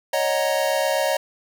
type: chord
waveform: square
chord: D# minor seventh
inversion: third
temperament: equal with one note detuned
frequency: 554.4 / 622.3 / 740 / 937.2 Hz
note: C#5 / D#5 / F#5 / A#5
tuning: 0 / 0 / 0 / +9 cents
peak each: -24 / -24 / -29 / -29 dBFS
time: 0.13-1.17 s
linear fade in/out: 5 ms
effects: none